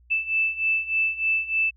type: beating tone pair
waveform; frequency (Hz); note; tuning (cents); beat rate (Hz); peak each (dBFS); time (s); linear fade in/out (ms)
sine; 2637 / 2640.3; E7 / E7; 0 / +2; 3.3; -26 / -23; 0.1-1.71; 20
effects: added 60 Hz sine -53 dBFS peak until 1.76 s